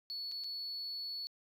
sine tone with dropouts, 4416 Hz, C#8, 7 cents flat, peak -37 dBFS, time 0.1-1.27 s, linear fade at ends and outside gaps 0 ms, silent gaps 0.315-0.32 / 0.438-0.443 s, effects tanh soft clip ceiling -36 dBFS

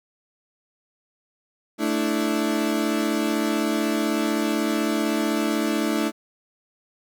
35% pulse chord, A suspended fourth, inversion none, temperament equal, 220 / 293.7 / 329.6 Hz, A3 / D4 / E4, 0 / 0 / 0 cents, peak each -24 dBFS, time 1.78-6.12 s, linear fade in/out 50 ms, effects none

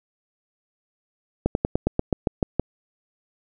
slowing click train, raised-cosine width 2 ms, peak -6 dBFS, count 10, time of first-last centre 1.46-2.596 s, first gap 91 ms, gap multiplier 1.08, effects none

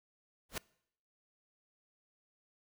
pink noise with exponential growth, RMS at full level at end -31 dBFS, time 0.49-0.58 s, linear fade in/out 5 ms, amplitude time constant 18 ms, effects noise-tail reverb RT60 0.7 s tail -24 dB re dry

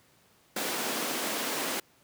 pink high-pass noise, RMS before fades -32 dBFS, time 0.56-1.8 s, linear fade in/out 5 ms, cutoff 230 Hz, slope 24 dB/octave, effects pink hiss -63 dBFS RMS until 2.03 s + high-pass 100 Hz 12 dB/octave

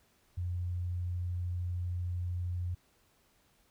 sine tone, 88.7 Hz, F2, 27 cents sharp, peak -32 dBFS, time 0.37-2.75 s, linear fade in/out 10 ms, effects pink hiss -69 dBFS RMS until 3.7 s

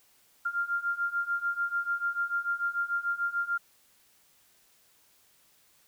sine beating tone pair, 1392 / 1398.8 Hz, F6 / F6, -6 / +2 cents, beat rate 6.8 Hz, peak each -32 / -30 dBFS, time 0.45-3.58 s, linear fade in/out 10 ms, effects white hiss -64 dBFS RMS until 5.87 s

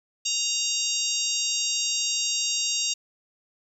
harmonic tone with a mistuned harmonic, 932.3 Hz, A#5, in tune, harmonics 3 / 4 / 5 / 6 / 7 / 8, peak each -31 / -31 / -31 / -31 / -31 / -31 dBFS, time 0.25-2.94 s, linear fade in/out 10 ms, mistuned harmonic 6, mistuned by +22 cents, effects 9-bit

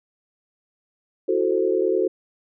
sine chord, F# half-diminished seventh, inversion third, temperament equal, 329.6 / 370 / 440 / 523.3 Hz, E4 / F#4 / A4 / C5, 0 / 0 / 0 / 0 cents, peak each -27 / -21 / -23 / -26 dBFS, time 1.28-2.08 s, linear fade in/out 10 ms, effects none

